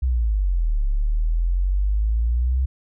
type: exponential two-way sweep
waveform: sine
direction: down then up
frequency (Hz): 66.1 to 34.55 to 66.1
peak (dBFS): -17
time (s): 0.02-2.66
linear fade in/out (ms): 10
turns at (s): 0.85
effects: none